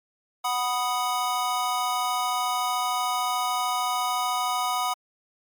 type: chord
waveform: square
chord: B major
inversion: second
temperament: equal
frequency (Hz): 740 / 987.8 / 1244.5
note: F#5 / B5 / D#6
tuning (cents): 0 / 0 / 0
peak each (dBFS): -29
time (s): 0.44-4.94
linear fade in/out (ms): 10
effects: MP3 96 kbps